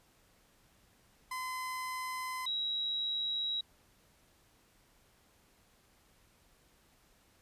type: tone pair in turn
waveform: 30% pulse / sine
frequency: 1023 / 3862 Hz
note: C6 / B7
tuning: -39 / -39 cents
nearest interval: octave + major seventh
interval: 2300 cents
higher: second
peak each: -34 / -32 dBFS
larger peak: second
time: 1.31-2.46 / 2.46-3.61 s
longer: neither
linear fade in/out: 5 ms
effects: pink hiss -67 dBFS RMS until 7.41 s + resampled to 32000 Hz